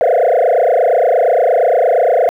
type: tone with frequency modulation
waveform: sine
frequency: 590 Hz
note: D5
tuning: 8 cents sharp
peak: -6 dBFS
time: 0.01-2.29 s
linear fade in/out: 0 ms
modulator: 28.6 Hz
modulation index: 4.2
effects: tanh soft clip ceiling -7 dBFS + 8-bit